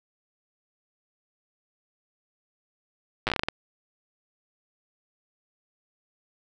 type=slowing click train; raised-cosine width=0.3 ms; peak=-9 dBFS; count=10; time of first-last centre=3.27-3.486 s; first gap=8 ms; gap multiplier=1.26; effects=none